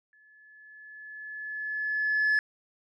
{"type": "tone with exponential growth", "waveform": "sine", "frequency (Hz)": 1718, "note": "A6", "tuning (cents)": -42, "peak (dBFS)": -18, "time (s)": [0.13, 2.39], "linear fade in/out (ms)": 1, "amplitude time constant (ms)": 490, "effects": ["tanh soft clip ceiling -20 dBFS"]}